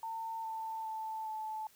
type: tone with pitch steps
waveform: sine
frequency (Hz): 900 / 890.2 / 880.5 / 870.9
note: A5 / A5 / A5 / A5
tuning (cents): +39 / +20 / +1 / -18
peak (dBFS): -37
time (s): 0.03-1.67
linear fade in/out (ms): 2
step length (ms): 410
effects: white hiss -64 dBFS RMS until 1.75 s